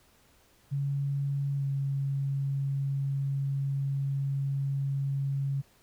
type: tone with pitch glide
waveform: sine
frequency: 140 to 138.07 Hz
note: C#3 to C#3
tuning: +18 to -7 cents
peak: -27 dBFS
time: 0.71-5.62 s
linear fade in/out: 20 ms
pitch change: -25 cents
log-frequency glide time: 1.57-1.63 s
effects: pink hiss -63 dBFS RMS until 5.82 s